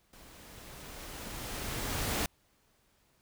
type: noise with level ramp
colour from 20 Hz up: pink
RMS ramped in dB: -55 to -31 dBFS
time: 0.13-2.26 s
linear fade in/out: 2 ms
effects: pink hiss -70 dBFS RMS until 3.21 s